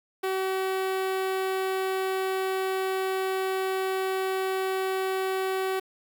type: tone with notch filter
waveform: sawtooth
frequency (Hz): 380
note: F#4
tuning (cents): +46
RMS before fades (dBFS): -28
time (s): 0.23-5.8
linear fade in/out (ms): 10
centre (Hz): 6600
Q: 0.79
effects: 8-bit